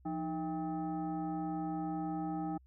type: tone with frequency modulation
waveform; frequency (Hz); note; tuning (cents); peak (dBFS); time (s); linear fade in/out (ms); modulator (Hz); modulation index
sine; 311.1; D#4; 0; -34; 0.05-2.58; 10; 484; 1.1
effects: added 64 Hz sine -59 dBFS peak until 2.66 s